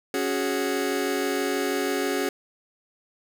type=chord; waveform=sawtooth; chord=C# suspended fourth; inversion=none; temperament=just; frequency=277.2 / 369.6 / 415.8 Hz; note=C#4 / F#4 / G#4; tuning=0 / -2 / +2 cents; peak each=-24 dBFS; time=0.14-2.29 s; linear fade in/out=2 ms; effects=none